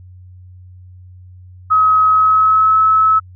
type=tone with pitch glide; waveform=sine; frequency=1274 to 1296.3 Hz; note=D#6 to E6; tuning=+41 to -29 cents; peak=-8 dBFS; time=1.7-3.2 s; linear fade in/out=20 ms; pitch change=+30 cents; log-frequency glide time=2.08-2.79 s; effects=added 91 Hz sine -36 dBFS peak until 3.35 s